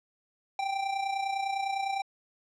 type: tone with amplitude modulation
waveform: square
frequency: 784 Hz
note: G5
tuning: in tune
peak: -27 dBFS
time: 0.59-2.02 s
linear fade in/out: 2 ms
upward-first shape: sine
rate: 29.9 Hz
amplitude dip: 60%
effects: low-pass 5000 Hz 12 dB/octave